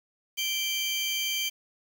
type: tone pair together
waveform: sawtooth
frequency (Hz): 2349 / 3132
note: D7 / G7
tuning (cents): 0 / -2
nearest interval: perfect fourth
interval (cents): 498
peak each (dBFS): -28 / -26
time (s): 0.37-1.5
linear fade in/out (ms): 20
effects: 8-bit